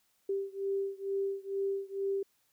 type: beating tone pair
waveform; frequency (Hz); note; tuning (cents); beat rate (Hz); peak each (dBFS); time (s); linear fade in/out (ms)
sine; 392 / 394.2; G4 / G4; 0 / +10; 2.2; -34 / -35; 0.29-2.23; 5
effects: white hiss -73 dBFS RMS until 2.52 s